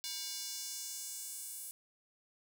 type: tone with high-pass filter sweep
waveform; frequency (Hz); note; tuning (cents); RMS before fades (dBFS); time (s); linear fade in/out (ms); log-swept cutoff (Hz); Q
square; 319.4; D#4; +45; -43; 0.04-1.71; 0; 4300 to 9900; 1.7
effects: none